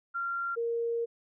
sine tone pair in turn, 1381 / 465.9 Hz, F6 / A#4, -20 / -1 cents, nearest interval octave + perfect fifth, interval 1881 cents, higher first, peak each -30 / -28 dBFS, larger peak second, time 0.14-0.56 / 0.56-1.06 s, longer second, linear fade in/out 20 ms, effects none

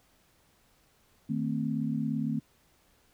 sine chord, A diminished, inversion second, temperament equal with one note detuned, 155.56 / 224 / 261.6 Hz, Eb3 / A3 / C4, 0 / +31 / 0 cents, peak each -33 / -31 / -33 dBFS, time 1.29-2.4 s, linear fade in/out 10 ms, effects pink hiss -66 dBFS RMS until 3.13 s

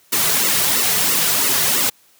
white noise with flanger, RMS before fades -17 dBFS, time 0.12-1.9 s, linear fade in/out 10 ms, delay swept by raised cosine 1.2 to 3.8 ms, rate 3 Hz, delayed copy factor -0.85, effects white hiss -54 dBFS RMS until 2.19 s + high-pass 100 Hz 12 dB/octave

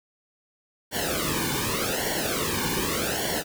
pink noise with flanger, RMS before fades -27 dBFS, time 0.91-3.44 s, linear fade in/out 50 ms, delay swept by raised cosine 0.79 to 1.55 ms, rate 0.85 Hz, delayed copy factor -0.9, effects none

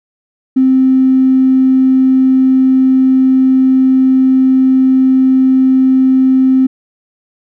triangle tone with tanh clipping, 261.6 Hz, C4, in tune, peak -5 dBFS, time 0.56-6.67 s, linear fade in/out 10 ms, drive 2 dB, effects none

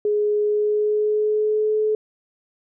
sine tone with pitch glide, 418.2 to 429.7 Hz, G#4 to A4, +12 to -41 cents, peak -17 dBFS, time 0.05-1.95 s, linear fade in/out 2 ms, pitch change +47 cents, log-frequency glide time 0.41-1.76 s, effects none

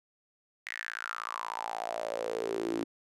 sawtooth tone with high-pass filter sweep, 56.5 Hz, A1, 47 cents sharp, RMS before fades -36 dBFS, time 0.66-2.84 s, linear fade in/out 10 ms, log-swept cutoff 2000 to 300 Hz, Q 6.9, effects low-pass 10000 Hz 12 dB/octave

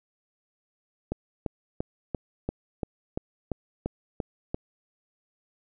click train, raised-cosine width 2 ms, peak -15 dBFS, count 11, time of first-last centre 1.12-4.545 s, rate 2.92 Hz, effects none

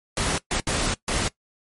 pink noise bursts at uneven times, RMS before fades -24 dBFS, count 4, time 0.17-0.38 / 0.51-0.6 / 0.67-0.94 / 1.08-1.28 s, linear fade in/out 2 ms, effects noise-tail reverb RT60 0.1 s tail -19 dB re dry + MP3 48 kbps

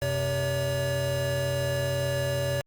square tone cluster, 92.8 / 130.9 / 568 Hz, F#2 / C3 / C#5, +6 / +1 / +42 cents, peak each -36 / -30 / -29 dBFS, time 0.02-2.61 s, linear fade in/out 0 ms, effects Opus 48 kbps

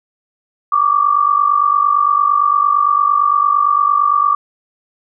sine tone pair together, 1142 / 1190.8 Hz, D6 / D6, -49 / +24 cents, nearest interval minor second, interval 73 cents, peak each -13 dBFS, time 0.72-4.35 s, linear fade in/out 5 ms, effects none

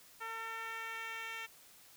10% pulse tone with band-pass filter sweep, 451.7 Hz, A4, 45 cents sharp, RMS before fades -43 dBFS, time 0.2-1.47 s, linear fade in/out 20 ms, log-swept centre 1300 to 2600 Hz, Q 1.2, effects white hiss -60 dBFS RMS until 1.96 s

